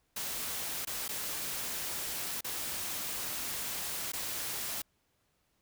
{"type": "noise with dropouts", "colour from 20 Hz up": "white", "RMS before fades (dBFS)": -37, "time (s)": [0.16, 4.82], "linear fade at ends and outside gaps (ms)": 5, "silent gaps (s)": [[0.851, 0.871], [1.081, 1.089], [2.409, 2.444], [4.12, 4.133]], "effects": ["pink hiss -75 dBFS RMS until 5.61 s"]}